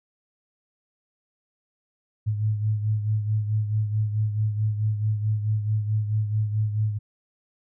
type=beating tone pair; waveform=sine; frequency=106.4 / 111 Hz; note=G#2 / A2; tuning=+42 / +16 cents; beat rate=4.6 Hz; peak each=-22 / -30 dBFS; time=2.26-6.99 s; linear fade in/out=20 ms; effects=none